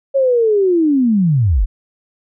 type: linear sweep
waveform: sine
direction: down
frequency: 554.4 to 34.36 Hz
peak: -10 dBFS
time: 0.14-1.66 s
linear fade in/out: 20 ms
effects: none